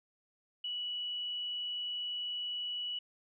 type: tone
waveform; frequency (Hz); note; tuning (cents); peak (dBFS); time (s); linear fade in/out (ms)
sine; 2943; F#7; -10; -35; 0.64-2.99; 5
effects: none